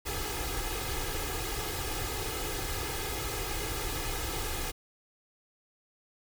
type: noise with comb filter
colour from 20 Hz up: pink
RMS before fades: -34 dBFS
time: 0.05-4.72 s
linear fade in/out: 20 ms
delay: 2.4 ms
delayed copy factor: +0.8
effects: none